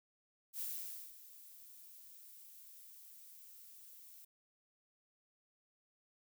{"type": "noise with ADSR envelope", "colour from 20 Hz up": "violet", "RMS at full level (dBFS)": -41, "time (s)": [0.53, 4.25], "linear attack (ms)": 67, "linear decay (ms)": 530, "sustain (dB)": -16, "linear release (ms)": 6, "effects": []}